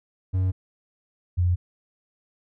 triangle / sine tone pair in turn, 93.2 / 88.73 Hz, F#2 / F2, +13 / +28 cents, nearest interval minor second, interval 85 cents, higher first, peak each -18 dBFS, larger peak neither, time 0.33-0.52 / 1.37-1.56 s, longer neither, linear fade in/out 20 ms, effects none

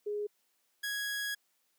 sine / sawtooth tone pair in turn, 415.3 / 1661.2 Hz, G#4 / G#6, 0 / 0 cents, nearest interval 2 octaves, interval 2400 cents, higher second, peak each -32 / -30 dBFS, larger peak second, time 0.06-0.27 / 0.83-1.35 s, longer second, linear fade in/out 10 ms, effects white hiss -75 dBFS RMS until 1.78 s + high-pass 200 Hz 12 dB/octave

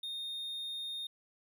triangle tone, 3680 Hz, A#7, 23 cents flat, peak -36 dBFS, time 0.03-1.07 s, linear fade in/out 5 ms, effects none

